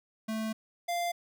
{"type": "tone pair in turn", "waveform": "square", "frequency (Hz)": [220, 694.6], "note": ["A3", "F5"], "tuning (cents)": [0, -10], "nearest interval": "octave + minor sixth", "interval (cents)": 1990, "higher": "second", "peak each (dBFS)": [-32, -30], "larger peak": "second", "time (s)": [[0.28, 0.53], [0.88, 1.12]], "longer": "first", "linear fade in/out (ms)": 10, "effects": []}